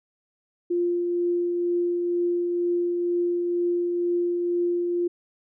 sine tone with tremolo, 349.2 Hz, F4, in tune, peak -20 dBFS, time 0.7-5.08 s, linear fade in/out 10 ms, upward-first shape triangle, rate 2.1 Hz, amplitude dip 30%, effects none

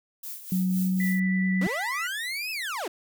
violet noise with tremolo, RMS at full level -36 dBFS, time 0.23-1.2 s, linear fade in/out 5 ms, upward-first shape sine, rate 3.9 Hz, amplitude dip 65%
sine tone with pitch glide, 185 to 186.93 Hz, F#3 to F#3, 0 to +18 cents, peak -22 dBFS, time 0.52-1.67 s, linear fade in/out 2 ms, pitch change +18 cents, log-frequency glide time 0.65-1.15 s
sine tone with vibrato, 1975.5 Hz, B6, in tune, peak -30 dBFS, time 1-2.07 s, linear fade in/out 2 ms, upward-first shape triangle, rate 9.2 Hz, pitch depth 15 cents each way
30% pulse linear two-way sweep, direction up then down, 223.2 to 2637 to 286.8 Hz, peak -27 dBFS, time 1.61-2.88 s, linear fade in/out 5 ms, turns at 2.51 s
effects none

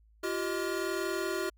square tone cluster, 343.3 / 384 / 623 / 1416 Hz, F4 / G4 / D#5 / F6, -30 / -36 / +2 / +23 cents, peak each -36 / -35 / -40 / -40 dBFS, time 0.23-1.5 s, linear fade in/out 10 ms, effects added 54 Hz sine -59 dBFS peak until 1.57 s

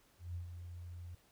sine tone with ADSR envelope, 87.31 Hz, F2, in tune, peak -38 dBFS, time 0.18-1.15 s, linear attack 170 ms, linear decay 110 ms, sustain -7 dB, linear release 4 ms, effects pink hiss -69 dBFS RMS until 1.31 s

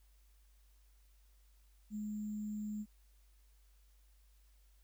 sine tone with sample-and-hold, 210.8 Hz, G#3, 26 cents sharp, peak -38 dBFS, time 1.9-2.86 s, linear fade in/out 50 ms, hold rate 7350 Hz, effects added 50 Hz sine -63 dBFS peak until 4.83 s + white hiss -75 dBFS RMS until 4.83 s

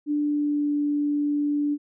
sine tone with pitch glide, 294.9 to 292 Hz, D4 to D4, +7 to -10 cents, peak -21 dBFS, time 0.06-1.78 s, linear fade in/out 50 ms, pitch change -17 cents, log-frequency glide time 0.17-0.73 s, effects none

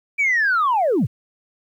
sine linear sweep, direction down, 2351 to 79.2 Hz, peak -14 dBFS, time 0.18-1.07 s, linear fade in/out 20 ms, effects tanh soft clip ceiling -12 dBFS + 9-bit

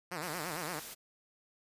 5% pulse tone with vibrato, 164.81 Hz, E3, in tune, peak -26 dBFS, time 0.11-0.8 s, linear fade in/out 10 ms, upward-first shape sine, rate 8.8 Hz, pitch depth 190 cents each way
white noise, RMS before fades -45 dBFS, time 0.21-0.95 s, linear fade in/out 20 ms
effects resampled to 32000 Hz

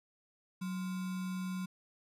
sine tone with sample-and-hold, 185 Hz, F#3, in tune, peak -35 dBFS, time 0.61-1.66 s, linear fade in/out 10 ms, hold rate 1225 Hz, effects resampled to 32000 Hz

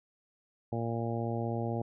harmonic tone, 116.1 Hz, A#2, 7 cents flat, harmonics 1 / 2 / 3 / 4 / 5 / 6 / 7, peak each -34 / -37 / -39 / -40 / -41 / -42 / -42 dBFS, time 0.72-1.82 s, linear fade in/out 5 ms, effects none

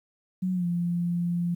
sine tone with pitch glide, 184.7 to 173.33 Hz, F#3 to F3, -3 to -13 cents, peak -24 dBFS, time 0.42-1.55 s, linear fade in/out 10 ms, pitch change -110 cents, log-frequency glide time 0.53-0.66 s, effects 10-bit

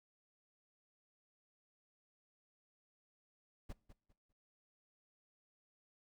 brown noise with echo, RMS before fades -45 dBFS, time 3.69-3.73 s, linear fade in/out 10 ms, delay 200 ms, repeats 3, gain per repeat -12 dB, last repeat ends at 4.33 s, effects noise-tail reverb RT60 0.5 s tail -22 dB re dry

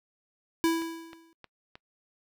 square tone with exponential decay, 329.6 Hz, E4, in tune, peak -21 dBFS, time 0.64-1.33 s, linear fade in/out 0 ms, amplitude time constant 150 ms
click train, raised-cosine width 0.3 ms, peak -29 dBFS, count 4, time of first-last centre 0.82-1.755 s, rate 3.21 Hz
effects noise-tail reverb RT60 0.1 s tail -24 dB re dry

